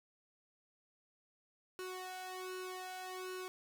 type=tone with flanger; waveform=sawtooth; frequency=370 Hz; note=F#4; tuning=in tune; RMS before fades=-45 dBFS; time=1.79-3.48 s; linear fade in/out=0 ms; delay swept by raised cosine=0.72 to 1.27 ms; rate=1.3 Hz; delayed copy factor=+0.95; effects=none